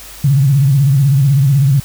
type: tone with vibrato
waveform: sine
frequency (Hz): 138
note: C#3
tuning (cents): -7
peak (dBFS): -7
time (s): 0.24-1.8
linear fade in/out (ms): 5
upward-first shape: sine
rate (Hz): 16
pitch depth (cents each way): 120
effects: added 50 Hz sine -39 dBFS peak until 1.84 s + white hiss -34 dBFS RMS until 1.84 s